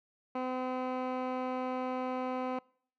15% pulse tone with low-pass filter, 255.5 Hz, C4, 41 cents flat, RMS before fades -35 dBFS, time 0.35-2.59 s, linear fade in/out 5 ms, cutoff 1700 Hz, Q 1, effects noise-tail reverb RT60 0.6 s tail -26 dB re dry

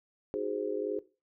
sine chord, Ab dominant seventh, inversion second, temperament just, 311.5 / 373.8 / 415.3 / 519.1 Hz, Eb4 / Gb4 / Ab4 / C5, +2 / +18 / 0 / -14 cents, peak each -39 / -37 / -33 / -38 dBFS, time 0.34-0.99 s, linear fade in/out 0 ms, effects noise-tail reverb RT60 0.3 s tail -18 dB re dry

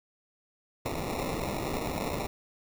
white noise with sample-and-hold, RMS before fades -33 dBFS, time 0.85-2.27 s, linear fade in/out 10 ms, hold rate 1575 Hz, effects none

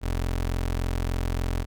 25% pulse tone, 43.45 Hz, F1, 8 cents flat, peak -21 dBFS, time 0.01-1.66 s, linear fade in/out 50 ms, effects none

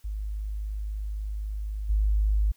sine tone with level steps, 51.91 Hz, G#1, in tune, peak -29 / -20 dBFS, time 0.04-2.52 s, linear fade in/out 10 ms, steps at 1.89 s, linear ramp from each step 10 ms, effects white hiss -64 dBFS RMS until 2.56 s

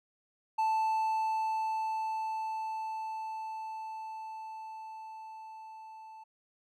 triangle tone with level ramp, 880 Hz, A5, in tune, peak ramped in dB -24 to -45 dBFS, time 0.58-6.24 s, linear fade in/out 10 ms, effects none

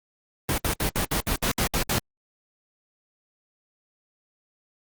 pink noise bursts, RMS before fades -24 dBFS, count 10, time 0.49-1.983 s, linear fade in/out 0 ms, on 89 ms, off 67 ms, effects Opus 24 kbps

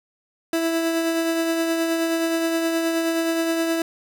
30% pulse tone with tremolo, 329.6 Hz, E4, in tune, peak -16 dBFS, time 0.53-3.82 s, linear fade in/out 2 ms, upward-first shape triangle, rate 9.5 Hz, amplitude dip 35%, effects none

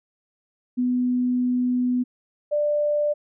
sine tone pair in turn, 248.7 / 591.5 Hz, B3 / D5, +12 / +12 cents, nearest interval octave + minor third, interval 1500 cents, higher second, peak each -19 / -19 dBFS, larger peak neither, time 0.77-2.04 / 2.51-3.14 s, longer first, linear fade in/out 20 ms, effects none

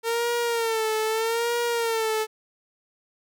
sawtooth tone with vibrato, 455 Hz, A#4, 42 cents flat, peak -19 dBFS, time 0.03-2.27 s, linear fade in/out 50 ms, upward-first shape sine, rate 0.8 Hz, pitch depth 76 cents each way, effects none

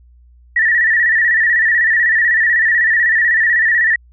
sine tone with vibrato, 1844 Hz, A#6, 19 cents flat, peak -10 dBFS, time 0.56-3.96 s, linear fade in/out 5 ms, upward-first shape square, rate 16 Hz, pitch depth 63 cents each way, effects added 60 Hz sine -43 dBFS peak until 4.12 s

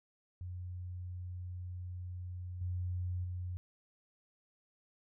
sine tone with level steps, 90 Hz, F#2, 47 cents flat, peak -40 / -34 / -37 dBFS, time 0.41-3.57 s, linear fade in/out 0 ms, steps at 2.61 / 3.24 s, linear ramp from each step 5 ms, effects none

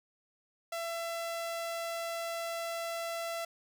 sawtooth tone, 671 Hz, E5, 31 cents sharp, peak -31 dBFS, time 0.72-3.45 s, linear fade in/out 5 ms, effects none

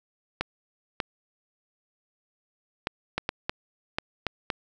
clicks, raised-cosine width 0.3 ms, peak -10 dBFS, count 9, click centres 0.41 / 1.002 / 2.871 / 3.18 / 3.291 / 3.495 / 3.985 / 4.267 / 4.502 s, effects none

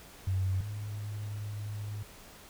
sine tone pair in turn, 94.5 / 104.28 Hz, F#2 / G#2, +37 / +8 cents, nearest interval major second, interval 171 cents, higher second, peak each -27 / -35 dBFS, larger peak first, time 0.27-0.61 / 0.61-2.03 s, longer second, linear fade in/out 5 ms, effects pink hiss -52 dBFS RMS until 2.49 s

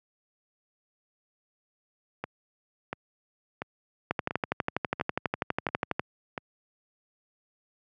two click trains, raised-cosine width 0.5 ms, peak -17 / -11 dBFS, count 7 / 24, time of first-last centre 2.24-6.378 / 4.11-5.995 s, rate 1.45 / 12.2 Hz, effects high-pass 100 Hz 12 dB/octave

